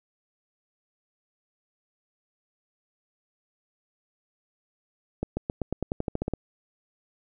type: accelerating click train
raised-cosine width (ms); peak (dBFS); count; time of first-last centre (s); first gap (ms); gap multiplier
2; -14; 13; 5.23-6.337; 140; 0.92
effects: none